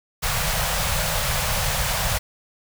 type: band-stop noise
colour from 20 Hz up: pink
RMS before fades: -23 dBFS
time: 0.22-2.19 s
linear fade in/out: 20 ms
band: 180 to 510 Hz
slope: 48 dB/octave
effects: none